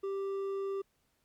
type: tone with hard clipping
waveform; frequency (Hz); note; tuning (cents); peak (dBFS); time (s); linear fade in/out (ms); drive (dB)
sine; 392; G4; 0; -34; 0.03-0.82; 10; 5
effects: pink hiss -75 dBFS RMS until 1.24 s + MP3 96 kbps